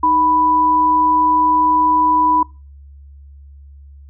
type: tone pair together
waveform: sine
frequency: 311.1 / 988.8 Hz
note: D#4 / B5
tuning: 0 / +2 cents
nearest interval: octave + minor sixth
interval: 2002 cents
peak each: -22 / -11 dBFS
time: 0.03-2.43 s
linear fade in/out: 5 ms
effects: noise-tail reverb RT60 0.3 s tail -23 dB re dry + added 70 Hz sine -37 dBFS peak until 4.09 s

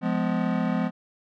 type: chord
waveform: square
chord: F diminished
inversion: none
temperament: just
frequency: 174.61 / 209.5 / 251.4 Hz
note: F3 / Ab3 / Cb4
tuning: 0 / +15 / +31 cents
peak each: -28 dBFS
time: 0.01-0.91 s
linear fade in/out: 50 ms
effects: low-pass 2000 Hz 12 dB/octave

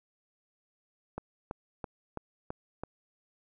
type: click train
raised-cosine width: 1 ms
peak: -22 dBFS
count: 6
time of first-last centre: 1.18-2.836 s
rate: 3.02 Hz
effects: none

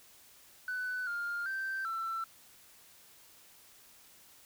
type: tone with pitch steps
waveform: sine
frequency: 1498 / 1406 / 1560 / 1339 Hz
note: F#6 / F6 / G6 / E6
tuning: +21 / +11 / -9 / +27 cents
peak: -32 dBFS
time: 0.68-2.24 s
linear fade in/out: 2 ms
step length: 390 ms
effects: tanh soft clip ceiling -31 dBFS + white hiss -59 dBFS RMS until 4.45 s

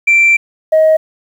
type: tone pair in turn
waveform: sine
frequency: 2349 / 630.9 Hz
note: D7 / D#5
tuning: 0 / +24 cents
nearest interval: octave + major seventh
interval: 2276 cents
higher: first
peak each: -4 dBFS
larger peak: neither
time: 0.07-0.37 / 0.72-0.97 s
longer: first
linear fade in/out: 10 ms
effects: tanh soft clip ceiling -3 dBFS + 7-bit

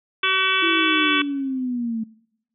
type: harmonic tone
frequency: 379.4 Hz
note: F#4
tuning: 43 cents sharp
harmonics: 1 / 3 / 4 / 5 / 6 / 7 / 8 / 9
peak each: -31 / -24 / -24 / -33 / -25 / -24 / -28 / -25 dBFS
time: 0.23-1.22 s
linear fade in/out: 5 ms
type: linear sweep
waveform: sine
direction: down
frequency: 340.3 to 220 Hz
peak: -22 dBFS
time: 0.62-2.04 s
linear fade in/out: 10 ms
effects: noise-tail reverb RT60 0.8 s tail -23 dB re dry

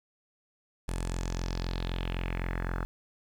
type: tone with low-pass filter sweep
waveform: sawtooth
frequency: 43.88 Hz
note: F1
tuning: 9 cents sharp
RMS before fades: -33 dBFS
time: 0.88-2.85 s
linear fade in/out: 0 ms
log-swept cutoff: 10000 to 1400 Hz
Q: 3.4
effects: 9-bit

